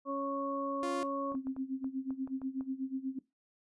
harmonic tone, 276.6 Hz, C#4, 4 cents flat, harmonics 1 / 2 / 4, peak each -37 / -37 / -37 dBFS, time 0.05-1.36 s, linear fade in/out 50 ms
sawtooth tone, 349.2 Hz, F4, in tune, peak -33 dBFS, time 0.83-1.03 s, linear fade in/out 0 ms
clicks, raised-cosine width 1 ms, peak -36 dBFS, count 9, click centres 1.32 / 1.351 / 1.47 / 1.565 / 1.844 / 2.106 / 2.275 / 2.417 / 2.609 s
sine tone with tremolo, 264.9 Hz, C4, 22 cents sharp, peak -31 dBFS, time 1.34-3.19 s, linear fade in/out 5 ms, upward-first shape sine, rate 8.2 Hz, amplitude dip 85%
effects noise-tail reverb RT60 0.2 s tail -19 dB re dry + resampled to 24000 Hz

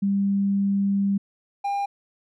sine / triangle tone pair in turn, 198.4 / 802.6 Hz, G3 / G5, +21 / +41 cents, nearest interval 2 octaves, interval 2420 cents, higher second, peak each -19 / -21 dBFS, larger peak first, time 0.02-1.18 / 1.64-1.86 s, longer first, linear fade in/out 10 ms, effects none

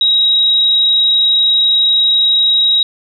sine tone, 3818 Hz, A#7, 41 cents sharp, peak -8 dBFS, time 0.01-2.83 s, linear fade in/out 2 ms, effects none

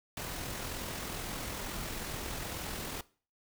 pink noise with amplitude modulation, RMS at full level -38 dBFS, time 0.17-3.01 s, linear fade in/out 2 ms, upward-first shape sine, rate 42.2 Hz, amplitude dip 30%, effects noise-tail reverb RT60 0.4 s tail -20 dB re dry

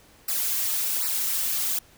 blue noise with flanger, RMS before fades -26 dBFS, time 0.28-1.79 s, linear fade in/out 5 ms, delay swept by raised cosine 0.3 to 6.2 ms, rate 1.3 Hz, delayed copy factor -0.9, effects pink hiss -55 dBFS RMS until 1.97 s

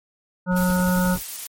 harmonic tone, 181.5 Hz, F#3, 33 cents flat, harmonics 1 / 3 / 5 / 7 / 8, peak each -18 / -27 / -29 / -33 / -29 dBFS, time 0.46-1.18 s, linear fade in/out 50 ms
brown noise with tremolo, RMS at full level -29 dBFS, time 0.5-1.23 s, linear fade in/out 50 ms, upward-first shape triangle, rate 11 Hz, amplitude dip 95%
blue noise, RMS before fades -31 dBFS, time 0.56-1.47 s, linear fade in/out 5 ms
effects MP3 64 kbps

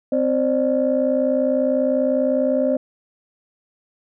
sine tone cluster, 259.6 / 535 / 595 Hz, C4 / C5 / D5, -13 / +38 / +22 cents, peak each -20 dBFS, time 0.12-2.77 s, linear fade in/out 5 ms, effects tanh soft clip ceiling -8 dBFS

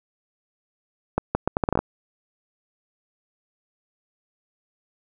accelerating click train, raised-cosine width 1 ms, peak -6 dBFS, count 10, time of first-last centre 1.18-1.79 s, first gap 170 ms, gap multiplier 0.74, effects none

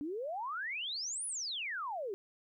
sine exponential two-way sweep, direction up then down, 277.2 to 10330 to 370.5 Hz, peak -36 dBFS, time 0.01-2.14 s, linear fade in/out 0 ms, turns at 1.26 s, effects 13-bit

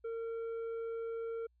sine tone with tanh clipping, 457 Hz, A#4, 34 cents flat, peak -38 dBFS, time 0.04-1.47 s, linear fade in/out 10 ms, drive 6 dB, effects added 60 Hz sine -69 dBFS peak until 1.6 s

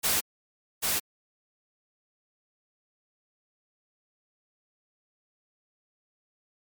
white noise with echo, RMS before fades -25 dBFS, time 0.03-0.21 s, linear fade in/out 20 ms, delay 790 ms, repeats 1, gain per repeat -2 dB, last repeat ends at 1 s, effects MP3 96 kbps

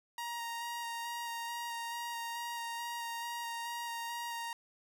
sawtooth tone with vibrato, 938 Hz, A#5, 11 cents sharp, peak -34 dBFS, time 0.18-4.53 s, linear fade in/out 2 ms, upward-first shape square, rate 2.3 Hz, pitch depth 11 cents each way, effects none

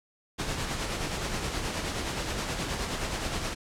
pink noise with tremolo, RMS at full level -30 dBFS, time 0.38-3.55 s, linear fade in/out 20 ms, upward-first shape sine, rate 9.5 Hz, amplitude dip 40%, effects low-pass 8000 Hz 12 dB/octave

